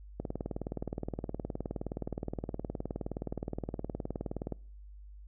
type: click train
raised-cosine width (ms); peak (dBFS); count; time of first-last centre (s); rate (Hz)
2; -22; 84; 0.2-4.523; 19.2
effects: noise-tail reverb RT60 0.5 s tail -25 dB re dry + added 50 Hz sine -47 dBFS peak until 5.27 s